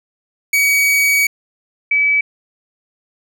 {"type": "tone pair in turn", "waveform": ["45% pulse", "sine"], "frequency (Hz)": [2263, 2292], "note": ["C#7", "D7"], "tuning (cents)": [35, -43], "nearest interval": "unison", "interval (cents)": 22, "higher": "second", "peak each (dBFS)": -11, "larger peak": "neither", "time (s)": [[0.53, 1.27], [1.91, 2.21]], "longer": "first", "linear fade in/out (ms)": 5, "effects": []}